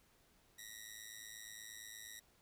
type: ring-modulated tone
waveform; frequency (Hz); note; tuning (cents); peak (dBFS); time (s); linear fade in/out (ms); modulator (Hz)
10% pulse; 1909; A#6; +41; -38; 0.58-2.2; 10; 54.2
effects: pink hiss -71 dBFS RMS until 2.41 s